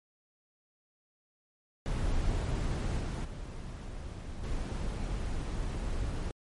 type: noise with level steps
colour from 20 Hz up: brown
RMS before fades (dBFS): -31 / -33 / -40 / -34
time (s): 1.86-6.31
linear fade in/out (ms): 0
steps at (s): 2.99 / 3.24 / 4.43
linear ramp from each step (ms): 10
effects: MP3 48 kbps